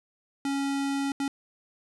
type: tone bursts at uneven times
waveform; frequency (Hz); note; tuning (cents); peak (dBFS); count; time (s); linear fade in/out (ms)
square; 277.2; C#4; 0; -27; 2; 0.45-1.12 / 1.2-1.28; 2
effects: resampled to 24000 Hz